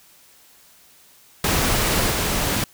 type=noise with level steps; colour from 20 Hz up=pink; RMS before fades=-20 / -22 dBFS; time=1.44-2.64 s; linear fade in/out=2 ms; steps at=2.1 s; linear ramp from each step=5 ms; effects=white hiss -52 dBFS RMS until 2.73 s